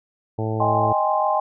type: harmonic tone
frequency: 110 Hz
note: A2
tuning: in tune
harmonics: 1 / 2 / 3 / 4 / 5 / 6 / 7 / 8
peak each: -24 / -32 / -30 / -29 / -34 / -36 / -34 / -36 dBFS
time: 0.38-0.93 s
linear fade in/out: 10 ms
type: chord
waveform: sine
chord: Ab major seventh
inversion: second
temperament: equal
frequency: 622.3 / 784 / 830.6 / 1046.5 Hz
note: Eb5 / G5 / Ab5 / C6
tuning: 0 / 0 / 0 / 0 cents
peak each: -23 dBFS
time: 0.6-1.4 s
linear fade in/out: 5 ms
effects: none